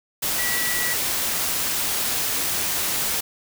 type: tone in noise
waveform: sine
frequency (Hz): 1947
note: B6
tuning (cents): -25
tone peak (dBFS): -26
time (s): 0.38-0.94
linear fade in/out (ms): 10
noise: white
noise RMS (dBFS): -24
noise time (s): 0.22-3.21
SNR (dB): -5
effects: none